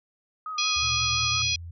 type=tone with vibrato; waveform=sine; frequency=1244.5 Hz; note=D#6; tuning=in tune; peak=-31 dBFS; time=0.46-1.42 s; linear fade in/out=2 ms; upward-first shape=sine; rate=5.7 Hz; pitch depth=36 cents each way
type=harmonic tone; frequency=830.6 Hz; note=G#5; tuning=in tune; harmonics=3 / 4 / 5 / 6 / 7; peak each=-28 / -29 / -30 / -31 / -31 dBFS; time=0.58-1.56 s; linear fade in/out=5 ms
type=tone with pitch glide; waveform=sine; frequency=76.5 to 84.88 Hz; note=D#2 to F2; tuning=-29 to -49 cents; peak=-36 dBFS; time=0.76-1.71 s; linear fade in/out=5 ms; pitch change=+180 cents; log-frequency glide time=1.09-1.31 s
type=tone with tremolo; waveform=sine; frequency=119.2 Hz; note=A#2; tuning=39 cents sharp; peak=-31 dBFS; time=0.81-1.55 s; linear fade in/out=50 ms; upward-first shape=triangle; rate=9.9 Hz; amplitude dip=60%
effects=none